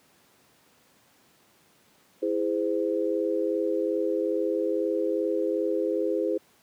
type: chord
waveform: sine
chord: E augmented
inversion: none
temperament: just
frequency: 329.6 / 412 / 515 Hz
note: E4 / G#4 / B#4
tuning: 0 / -14 / -28 cents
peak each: -28 dBFS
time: 2.22-6.38 s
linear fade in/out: 10 ms
effects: pink hiss -61 dBFS RMS until 6.62 s + high-pass 150 Hz 12 dB/octave